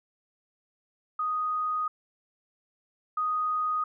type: tone pair in turn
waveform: sine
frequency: 1244.5 / 1244.5 Hz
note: D#6 / D#6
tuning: 0 / 0 cents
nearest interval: unison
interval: 0 cents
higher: neither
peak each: -26 / -25 dBFS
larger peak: second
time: 1.19-1.88 / 3.17-3.84 s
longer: first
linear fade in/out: 5 ms
effects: none